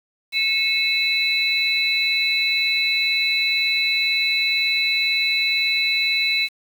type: tone cluster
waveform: sine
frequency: 2190 / 2610 / 3979 Hz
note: C#7 / E7 / B7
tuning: -22 / -18 / +12 cents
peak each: -22 / -23 / -21 dBFS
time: 0.32-6.49 s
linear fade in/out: 50 ms
effects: 7-bit